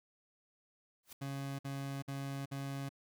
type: noise with exponential growth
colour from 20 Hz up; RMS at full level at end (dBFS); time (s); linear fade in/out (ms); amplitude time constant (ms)
white; -46; 1.03-1.13; 5; 21
type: tone bursts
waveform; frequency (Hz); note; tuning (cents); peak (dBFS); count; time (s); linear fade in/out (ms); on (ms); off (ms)
30% pulse; 138; C#3; -7; -36; 4; 1.21-2.892; 10; 380; 54
effects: none